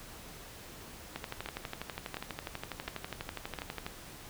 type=two click trains; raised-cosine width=0.3 ms; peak=-21 / -21 dBFS; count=34 / 4; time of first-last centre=1.16-3.865 / 1.46-3.588 s; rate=12.2 / 1.41 Hz; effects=pink hiss -49 dBFS RMS until 4.29 s